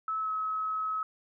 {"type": "tone with pitch glide", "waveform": "sine", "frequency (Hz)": [1300, 1283.6], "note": ["E6", "E6"], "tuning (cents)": [-24, -46], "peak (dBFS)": -29, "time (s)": [0.08, 1.03], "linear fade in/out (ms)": 2, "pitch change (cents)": -22, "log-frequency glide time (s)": [0.2, 0.3], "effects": []}